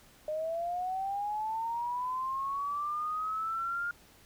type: linear sweep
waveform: sine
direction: up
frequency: 607 to 1417 Hz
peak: -31 dBFS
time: 0.28-3.91 s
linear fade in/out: 2 ms
effects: pink hiss -59 dBFS RMS until 4.25 s